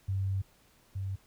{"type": "tone pair in turn", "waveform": "sine", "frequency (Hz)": [96.6, 96.6], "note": ["G2", "G2"], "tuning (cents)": [-25, -25], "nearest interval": "unison", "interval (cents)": 0, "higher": "neither", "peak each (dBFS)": [-28, -32], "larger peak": "first", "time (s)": [[0.08, 0.42], [0.95, 1.16]], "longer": "first", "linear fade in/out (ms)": 10, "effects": ["pink hiss -64 dBFS RMS until 1.26 s"]}